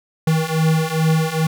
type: beating tone pair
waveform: square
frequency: 158.1 / 160.5 Hz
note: D#3 / E3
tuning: +28 / -46 cents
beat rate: 2.4 Hz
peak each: -20 / -18 dBFS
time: 0.27-1.47 s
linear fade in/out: 5 ms
effects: none

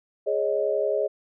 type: chord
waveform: sine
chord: Ab suspended fourth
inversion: none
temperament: equal with one note detuned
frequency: 415.3 / 551.2 / 622.3 Hz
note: Ab4 / Db5 / Eb5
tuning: 0 / -10 / 0 cents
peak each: -26 dBFS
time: 0.26-1.08 s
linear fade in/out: 20 ms
effects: none

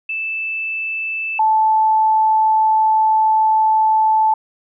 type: tone pair in turn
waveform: sine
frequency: 2637 / 873.7 Hz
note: E7 / A5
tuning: 0 / -12 cents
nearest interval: octave + perfect fifth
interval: 1912 cents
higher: first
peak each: -20 / -11 dBFS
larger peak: second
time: 0.09-1.39 / 1.39-4.34 s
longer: second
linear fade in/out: 5 ms
effects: none

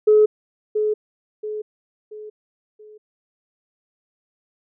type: tone with echo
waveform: sine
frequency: 426.1 Hz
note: G#4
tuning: 44 cents sharp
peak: -9 dBFS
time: 0.07-0.26 s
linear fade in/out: 10 ms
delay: 680 ms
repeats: 4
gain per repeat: -8 dB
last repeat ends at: 2.98 s
effects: tanh soft clip ceiling -5 dBFS

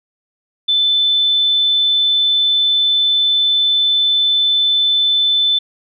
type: tone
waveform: sine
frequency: 3520 Hz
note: A7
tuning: in tune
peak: -11 dBFS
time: 0.68-5.59 s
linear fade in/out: 10 ms
effects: none

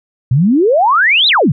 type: exponential two-way sweep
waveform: sine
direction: up then down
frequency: 116.54 to 4101 to 116.54 Hz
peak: -7 dBFS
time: 0.31-1.52 s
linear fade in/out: 5 ms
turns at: 1.28 s
effects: none

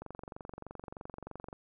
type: click train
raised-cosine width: 1 ms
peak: -29 dBFS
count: 36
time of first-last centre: 0.02-1.529 s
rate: 23.2 Hz
effects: none

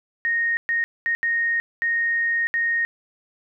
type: tone bursts at uneven times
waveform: sine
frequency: 1858 Hz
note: A#6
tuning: 6 cents flat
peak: -19 dBFS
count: 6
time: 0.25-0.57 / 0.69-0.84 / 1.06-1.15 / 1.23-1.6 / 1.82-2.47 / 2.54-2.85 s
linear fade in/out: 0 ms
effects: none

